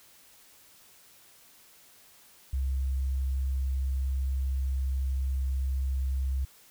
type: tone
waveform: sine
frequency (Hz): 66.4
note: C2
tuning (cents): +26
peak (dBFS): -26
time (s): 2.53-6.45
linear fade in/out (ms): 5
effects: white hiss -57 dBFS RMS until 6.7 s